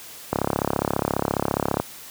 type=click train; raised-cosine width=1 ms; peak=-6 dBFS; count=52; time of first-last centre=0.33-1.8 s; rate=34.7 Hz; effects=white hiss -41 dBFS RMS until 2.1 s + high-pass 80 Hz 12 dB/octave